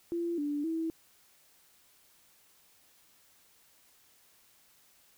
sine tone with pitch steps, 341.1 / 291.4 / 325.3 Hz, F4 / D4 / E4, -41 / -13 / -23 cents, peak -30 dBFS, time 0.12-0.9 s, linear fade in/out 0 ms, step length 260 ms, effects white hiss -64 dBFS RMS until 5.17 s

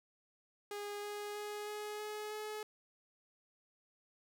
sawtooth tone with pitch steps, 410.7 / 413.8 / 416.9 / 420.1 / 423.2 / 426.4 Hz, G#4 / G#4 / G#4 / G#4 / G#4 / G#4, -19 / -6 / +7 / +20 / +33 / +46 cents, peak -37 dBFS, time 0.71-2.63 s, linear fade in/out 2 ms, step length 320 ms, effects none

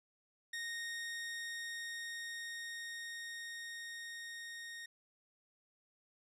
sawtooth tone with level ramp, 1857 Hz, A#6, 7 cents flat, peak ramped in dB -36 to -42 dBFS, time 0.53-4.86 s, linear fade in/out 5 ms, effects low-pass 10000 Hz 12 dB/octave

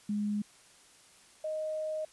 sine tone pair in turn, 207.7 / 622.4 Hz, G#3 / D#5, 0 / 0 cents, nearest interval octave + perfect fifth, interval 1900 cents, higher second, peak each -29 / -32 dBFS, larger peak first, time 0.09-0.42 / 1.44-2.05 s, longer second, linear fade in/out 5 ms, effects white hiss -59 dBFS RMS until 2.12 s + resampled to 24000 Hz

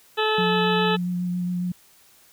harmonic tone, 433.1 Hz, A4, 27 cents flat, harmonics 1 / 2 / 3 / 4 / 6 / 7 / 8 / 9, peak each -23 / -26 / -28 / -29 / -31 / -31 / -32 / -33 dBFS, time 0.17-0.97 s, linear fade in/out 20 ms
sine tone with vibrato, 178.5 Hz, F3, 38 cents sharp, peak -23 dBFS, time 0.38-1.72 s, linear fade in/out 5 ms, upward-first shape sine, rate 7.3 Hz, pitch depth 14 cents each way
effects white hiss -55 dBFS RMS until 2.32 s

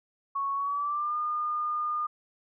sine tone with pitch glide, 1108 to 1215.3 Hz, C#6 to D#6, -1 to -41 cents, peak -27 dBFS, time 0.35-2.07 s, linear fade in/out 10 ms, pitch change +160 cents, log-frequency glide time 0.54-1.17 s, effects none

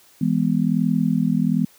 sine chord, E major, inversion none, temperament just, 164.81 / 206 / 247.2 Hz, E3 / G#3 / B3, 0 / -14 / +2 cents, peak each -21 dBFS, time 0.21-1.65 s, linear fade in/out 5 ms, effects white hiss -53 dBFS RMS until 1.78 s + high-pass 80 Hz 12 dB/octave

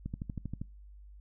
click train, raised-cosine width 5 ms, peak -24 dBFS, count 8, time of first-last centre 0.06-0.616 s, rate 12.6 Hz, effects noise-tail reverb RT60 0.3 s tail -25 dB re dry + added 50 Hz sine -49 dBFS peak until 1.2 s

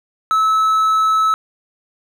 triangle tone, 1300 Hz, E6, 24 cents flat, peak -10 dBFS, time 0.31-1.34 s, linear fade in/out 0 ms, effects none

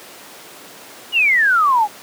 sine exponential sweep, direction down, 2960 to 801 Hz, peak -11 dBFS, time 1.12-1.88 s, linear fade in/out 50 ms, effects pink hiss -38 dBFS RMS until 2.02 s + high-pass 300 Hz 12 dB/octave

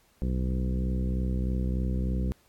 harmonic tone with a mistuned harmonic, 63.2 Hz, B1, 41 cents sharp, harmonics 1 / 2 / 3 / 4 / 5 / 6 / 7 / 8, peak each -27 / -34 / -32 / -40 / -42 / -44 / -49 / -45 dBFS, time 0.22-2.32 s, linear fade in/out 0 ms, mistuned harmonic 1, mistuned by -20 cents, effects pink hiss -64 dBFS RMS until 2.48 s + AAC 64 kbps

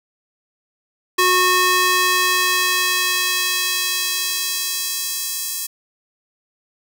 square tone with high-pass filter sweep, 365.3 Hz, F#4, 22 cents flat, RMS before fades -19 dBFS, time 1.18-5.67 s, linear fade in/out 10 ms, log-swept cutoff 780 to 7300 Hz, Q 0.75, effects none

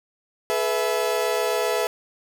35% pulse chord, E major, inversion first, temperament equal with one note detuned, 426.2 / 493.9 / 659.3 Hz, G#4 / B4 / E5, +45 / 0 / 0 cents, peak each -24 dBFS, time 0.5-1.87 s, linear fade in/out 0 ms, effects none

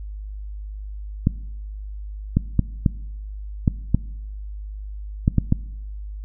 clicks, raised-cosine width 5 ms, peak -3 dBFS, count 9, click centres 1.271 / 2.37 / 2.593 / 2.862 / 3.678 / 3.946 / 5.279 / 5.383 / 5.524 s, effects noise-tail reverb RT60 0.9 s tail -21 dB re dry + added 51 Hz sine -30 dBFS peak until 6.24 s

